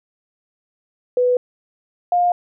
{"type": "tone pair in turn", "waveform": "sine", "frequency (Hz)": [495.7, 707.7], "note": ["B4", "F5"], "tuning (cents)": [6, 23], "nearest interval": "tritone", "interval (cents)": 617, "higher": "second", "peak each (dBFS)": -13, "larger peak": "neither", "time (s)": [[1.17, 1.37], [2.12, 2.32]], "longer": "neither", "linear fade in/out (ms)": 2, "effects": []}